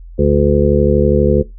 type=harmonic tone; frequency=72.3 Hz; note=D2; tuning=27 cents flat; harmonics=1 / 2 / 3 / 5 / 6 / 7; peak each=-16 / -16 / -16 / -16 / -16 / -16 dBFS; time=0.18-1.43 s; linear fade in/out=20 ms; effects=noise-tail reverb RT60 0.2 s tail -20 dB re dry + added 42 Hz sine -31 dBFS peak until 1.58 s

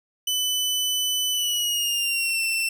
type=tone with pitch glide; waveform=sawtooth; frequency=3000 to 2688 Hz; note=F#7 to E7; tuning=+23 to +33 cents; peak=-19 dBFS; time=0.27-2.69 s; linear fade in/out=5 ms; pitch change=-190 cents; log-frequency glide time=1.32-2.41 s; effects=none

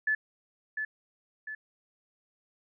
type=tone with echo; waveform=sine; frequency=1732 Hz; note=A6; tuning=28 cents flat; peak=-24 dBFS; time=0.07-0.15 s; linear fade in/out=5 ms; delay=700 ms; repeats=2; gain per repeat=-6 dB; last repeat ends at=1.55 s; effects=none

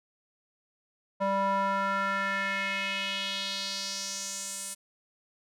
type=tone with band-pass filter sweep; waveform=square; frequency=196 Hz; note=G3; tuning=in tune; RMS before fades=-31 dBFS; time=1.2-4.75 s; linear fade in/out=20 ms; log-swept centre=790 to 9200 Hz; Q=2.8; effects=none

